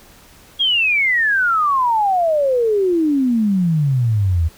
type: exponential sweep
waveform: sine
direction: down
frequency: 3322 to 77.6 Hz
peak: -13 dBFS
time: 0.59-4.49 s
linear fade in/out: 20 ms
effects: pink hiss -46 dBFS RMS until 4.57 s